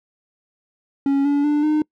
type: tone with pitch steps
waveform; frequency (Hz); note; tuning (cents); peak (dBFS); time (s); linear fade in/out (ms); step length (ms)
triangle; 277.2 / 286.1 / 295.4 / 304.9; C#4 / D4 / D4 / D#4; 0 / -45 / +10 / -35; -13; 1.06-1.82; 2; 190
effects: noise-tail reverb RT60 0.1 s tail -26 dB re dry